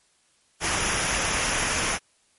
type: noise with comb filter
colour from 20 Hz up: pink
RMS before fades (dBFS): -25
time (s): 0.6-1.99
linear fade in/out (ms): 50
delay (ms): 0.24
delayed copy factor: -0.55
effects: white hiss -64 dBFS RMS until 2.38 s + MP3 48 kbps